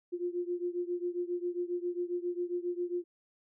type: beating tone pair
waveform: sine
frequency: 350.1 / 357.5 Hz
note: F4 / F4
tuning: +4 / +41 cents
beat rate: 7.4 Hz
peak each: -34 / -36 dBFS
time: 0.12-3.04 s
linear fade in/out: 20 ms
effects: none